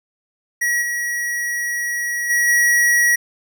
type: tone with level steps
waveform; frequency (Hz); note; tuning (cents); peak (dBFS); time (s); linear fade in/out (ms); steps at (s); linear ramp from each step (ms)
square; 1915; A#6; +46; -17 / -21 / -15 / -13; 0.61-3.16; 10; 0.81 / 2.29 / 2.47; 20
effects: none